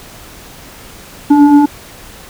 sine tone with frequency modulation, 291.4 Hz, D4, 13 cents flat, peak -3 dBFS, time 1.3-1.66 s, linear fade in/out 10 ms, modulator 575 Hz, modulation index 0.63, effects pink hiss -35 dBFS RMS until 2.29 s

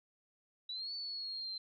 sine linear two-way sweep, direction up then down, 3886 to 4500 to 4107 Hz, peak -39 dBFS, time 0.69-1.58 s, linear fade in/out 5 ms, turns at 0.94 s, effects none

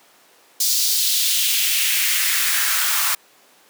white noise with high-pass filter sweep, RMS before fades -19 dBFS, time 0.6-3.15 s, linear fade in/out 5 ms, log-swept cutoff 5100 to 1100 Hz, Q 2, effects pink hiss -52 dBFS RMS until 3.69 s + high-pass 400 Hz 12 dB/octave

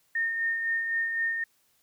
sine tone with tremolo, 1829 Hz, A#6, 33 cents flat, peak -24 dBFS, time 0.15-1.44 s, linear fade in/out 5 ms, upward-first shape sine, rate 3.9 Hz, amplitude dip 40%, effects white hiss -68 dBFS RMS until 1.82 s

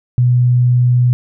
sine tone, 123.47 Hz, B2, in tune, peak -8 dBFS, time 0.18-1.13 s, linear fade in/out 0 ms, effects none

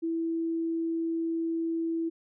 sine tone, 329.6 Hz, E4, in tune, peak -27 dBFS, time 0.02-2.1 s, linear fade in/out 20 ms, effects none

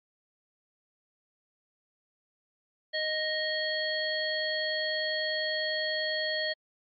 harmonic tone with a mistuned harmonic, 622.3 Hz, D#5, in tune, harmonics 1 / 3 / 5 / 7, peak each -33 / -32 / -36 / -34 dBFS, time 2.93-6.54 s, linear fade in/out 20 ms, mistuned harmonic 5, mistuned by +78 cents, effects MP3 48 kbps

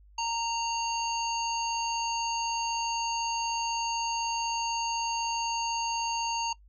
harmonic tone with a mistuned harmonic, 926 Hz, A#5, 12 cents flat, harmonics 1 / 3 / 5 / 7, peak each -30 / -35 / -37 / -38 dBFS, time 0.18-6.53 s, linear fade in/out 5 ms, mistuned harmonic 5, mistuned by -20 cents, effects noise-tail reverb RT60 0.1 s tail -21 dB re dry + added 50 Hz sine -53 dBFS peak until 6.68 s

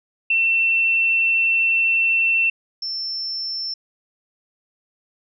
sine tone pair in turn, 2694 / 5360 Hz, E7 / E8, +37 / +28 cents, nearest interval octave, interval 1191 cents, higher second, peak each -15 / -24 dBFS, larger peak first, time 0.3-2.5 / 2.82-3.74 s, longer first, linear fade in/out 5 ms, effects none

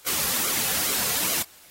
white noise with flanger, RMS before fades -25 dBFS, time 0.06-1.43 s, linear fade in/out 10 ms, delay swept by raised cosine 1.1 to 3.3 ms, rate 2.4 Hz, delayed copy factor -0.65, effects white hiss -51 dBFS RMS until 1.7 s + AAC 48 kbps

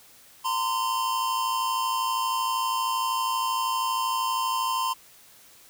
square tone pair together, 920 / 1032.7 Hz, A#5 / C6, -23 / -23 cents, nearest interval major second, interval 200 cents, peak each -31 / -26 dBFS, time 0.44-4.94 s, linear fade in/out 20 ms, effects white hiss -53 dBFS RMS until 5.69 s

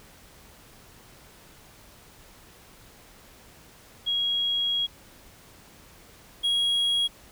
sine / triangle tone pair in turn, 3300 / 3300 Hz, G#7 / G#7, -12 / -12 cents, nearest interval unison, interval 0 cents, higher neither, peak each -23 / -20 dBFS, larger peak second, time 4.06-4.87 / 6.43-7.08 s, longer first, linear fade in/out 20 ms, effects pink hiss -52 dBFS RMS until 7.31 s

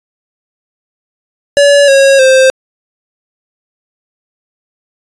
square tone with pitch steps, 570 / 546.8 / 524.5 Hz, C#5 / C#5 / C5, +48 / -24 / +4 cents, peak -4 dBFS, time 1.57-2.5 s, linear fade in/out 0 ms, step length 310 ms, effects resampled to 22050 Hz

